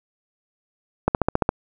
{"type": "click train", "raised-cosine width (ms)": 1, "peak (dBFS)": -3, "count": 7, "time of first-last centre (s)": [1.08, 1.491], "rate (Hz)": 14.6, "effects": []}